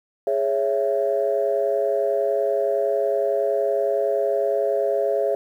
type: chord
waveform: sine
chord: C# minor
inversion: second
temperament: just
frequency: 415.8 / 554.4 / 665.2 Hz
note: G#4 / C#5 / E5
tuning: +2 / 0 / +16 cents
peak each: -23 / -22 / -23 dBFS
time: 0.27-5.35 s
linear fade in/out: 2 ms
effects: tanh soft clip ceiling -10 dBFS + 9-bit